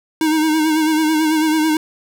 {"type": "tone with vibrato", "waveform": "square", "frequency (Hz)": 312.7, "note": "D#4", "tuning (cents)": 9, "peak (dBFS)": -14, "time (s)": [0.21, 1.77], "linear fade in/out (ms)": 2, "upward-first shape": "sine", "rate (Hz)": 9.1, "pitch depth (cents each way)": 44, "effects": []}